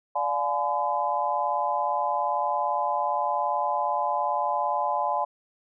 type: chord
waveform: sine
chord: D diminished seventh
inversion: none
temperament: just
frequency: 587.3 / 704.8 / 845.8 / 1014.9 Hz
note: D5 / F5 / Ab5 / Cb6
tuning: 0 / +16 / +31 / +47 cents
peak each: -31 / -30 / -27 / -28 dBFS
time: 0.15-5.25 s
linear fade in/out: 10 ms
effects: none